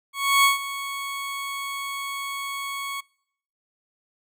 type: tone with ADSR envelope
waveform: 20% pulse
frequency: 1108.7 Hz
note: C#6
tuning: in tune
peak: -9 dBFS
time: 0.13-3.01 s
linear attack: 310 ms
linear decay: 140 ms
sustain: -15 dB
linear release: 12 ms
effects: noise-tail reverb RT60 0.7 s tail -26 dB re dry